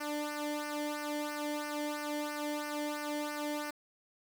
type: tone with flanger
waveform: sawtooth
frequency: 296.6 Hz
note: D4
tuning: 17 cents sharp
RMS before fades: -37 dBFS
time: 0-3.71 s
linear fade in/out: 10 ms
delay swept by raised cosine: 0.27 to 0.79 ms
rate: 3 Hz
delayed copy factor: -0.8
effects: 10-bit